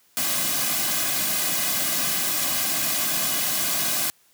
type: noise with comb filter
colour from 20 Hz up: white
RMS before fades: -24 dBFS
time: 0.17-4.1 s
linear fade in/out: 0 ms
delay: 2.2 ms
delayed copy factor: -0.75
effects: white hiss -60 dBFS RMS until 4.33 s + high-pass 100 Hz 12 dB/octave